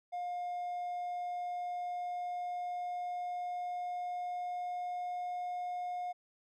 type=tone with pitch glide; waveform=triangle; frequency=711 to 716.8 Hz; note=F5 to F5; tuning=+31 to +45 cents; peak=-33 dBFS; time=0.12-6.13 s; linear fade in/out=20 ms; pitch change=+14 cents; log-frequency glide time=0.59-5.37 s; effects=tanh soft clip ceiling -29 dBFS